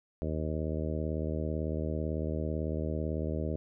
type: harmonic tone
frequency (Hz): 78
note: D#2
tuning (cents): +5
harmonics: 1 / 2 / 3 / 4 / 5 / 6 / 7 / 8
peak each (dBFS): -34 / -37 / -39 / -40 / -41 / -42 / -42 / -43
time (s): 0.22-3.56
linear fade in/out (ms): 0
effects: none